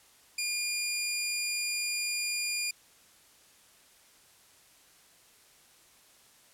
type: tone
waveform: 15% pulse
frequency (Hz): 2416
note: D7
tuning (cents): +48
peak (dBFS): -23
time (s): 0.38-2.71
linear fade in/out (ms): 5
effects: white hiss -60 dBFS RMS until 6.53 s + low-pass 12000 Hz 12 dB/octave